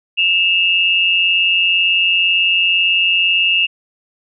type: tone pair together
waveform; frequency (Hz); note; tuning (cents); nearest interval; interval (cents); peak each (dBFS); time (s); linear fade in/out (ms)
sine; 2646 / 2828; E7 / F7; +6 / +21; minor second; 115; -14; 0.17-3.67; 20
effects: none